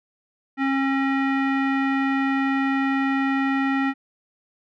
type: tone with low-pass filter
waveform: square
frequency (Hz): 271.1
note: C#4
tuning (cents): -38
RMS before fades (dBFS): -22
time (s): 0.57-3.94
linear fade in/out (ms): 50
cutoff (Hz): 2000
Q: 2.8
effects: none